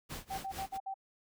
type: noise with tremolo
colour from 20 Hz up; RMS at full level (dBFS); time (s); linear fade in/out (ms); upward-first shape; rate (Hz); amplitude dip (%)
pink; -42; 0.09-0.78; 20; sine; 4.5; 95
type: tone bursts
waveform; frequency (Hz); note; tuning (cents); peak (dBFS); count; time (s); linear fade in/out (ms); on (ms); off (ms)
sine; 775; G5; -20; -36; 5; 0.3-0.942; 10; 82; 58
effects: none